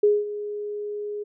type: tone with ADSR envelope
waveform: sine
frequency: 415.3 Hz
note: G#4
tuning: in tune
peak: -13 dBFS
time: 0.03-1.24 s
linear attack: 6 ms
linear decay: 210 ms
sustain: -15 dB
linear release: 17 ms
effects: none